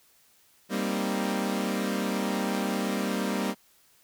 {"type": "chord", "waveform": "sawtooth", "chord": "C minor seventh", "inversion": "second", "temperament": "equal", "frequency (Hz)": [196, 233.1, 261.6, 311.1], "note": ["G3", "Bb3", "C4", "Eb4"], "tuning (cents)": [0, 0, 0, 0], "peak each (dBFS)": [-26, -28, -30, -32], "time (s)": [0.69, 3.55], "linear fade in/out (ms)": 50, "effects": ["white hiss -62 dBFS RMS until 4.03 s"]}